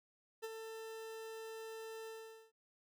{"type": "tone with ADSR envelope", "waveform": "40% pulse", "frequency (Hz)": 445.7, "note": "A4", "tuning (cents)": 22, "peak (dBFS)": -39, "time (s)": [0.42, 2.52], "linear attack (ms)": 23, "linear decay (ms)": 35, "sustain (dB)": -6, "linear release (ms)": 450, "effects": []}